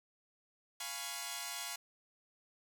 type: chord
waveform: 5% pulse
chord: C# dominant seventh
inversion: first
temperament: equal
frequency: 698.5 / 830.6 / 987.8 / 1108.7 Hz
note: E#5 / G#5 / B5 / C#6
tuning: 0 / 0 / 0 / 0 cents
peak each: -34 dBFS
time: 0.8-1.76 s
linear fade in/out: 5 ms
effects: none